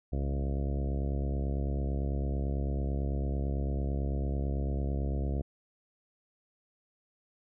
harmonic tone with a mistuned harmonic, 69 Hz, C#2, 7 cents flat, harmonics 1 / 2 / 3 / 4 / 5 / 6 / 7 / 8 / 9 / 10, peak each -30 / -36 / -40 / -42 / -44 / -46 / -47 / -48 / -49 / -50 dBFS, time 0.12-5.42 s, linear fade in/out 10 ms, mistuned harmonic 1, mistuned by -53 cents, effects none

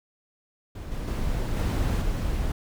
brown noise with level steps, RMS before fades -36 / -31 / -27 / -24 / -27 dBFS, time 0.75-2.52 s, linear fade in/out 5 ms, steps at 0.91 / 1.07 / 1.56 / 2.01 s, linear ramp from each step 10 ms, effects none

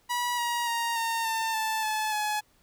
sawtooth tone with pitch steps, 971 / 952.1 / 933.6 / 915.4 / 897.6 / 880.2 / 863.1 / 846.3 Hz, B5 / A#5 / A#5 / A#5 / A5 / A5 / A5 / G#5, -30 / +36 / +2 / -32 / +34 / 0 / -34 / +32 cents, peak -23 dBFS, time 0.09-2.41 s, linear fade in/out 20 ms, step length 290 ms, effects pink hiss -65 dBFS RMS until 2.62 s

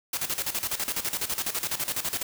white noise with tremolo, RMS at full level -28 dBFS, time 0.13-2.23 s, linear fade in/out 5 ms, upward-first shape square, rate 12 Hz, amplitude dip 75%, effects none

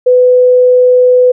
sine tone, 500 Hz, B4, 21 cents sharp, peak -3 dBFS, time 0.06-1.32 s, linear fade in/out 10 ms, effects none

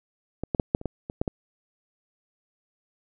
clicks, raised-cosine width 2 ms, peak -16 / -11 / -7 / -6 / -25 / -14 / -20 / -10 / -13 dBFS, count 9, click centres 0.436 / 0.548 / 0.598 / 0.749 / 0.814 / 0.857 / 1.099 / 1.215 / 1.278 s, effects none

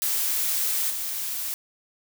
blue noise with level steps, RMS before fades -25 / -30 dBFS, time 0.02-1.54 s, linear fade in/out 0 ms, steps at 0.9 s, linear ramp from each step 5 ms, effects none

